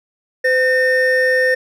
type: tone pair together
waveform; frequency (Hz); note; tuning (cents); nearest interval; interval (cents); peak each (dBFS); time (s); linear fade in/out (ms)
triangle; 511 / 1821; C5 / A#6; -41 / -41; octave + minor seventh; 2200; -13; 0.44-1.55; 10
effects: none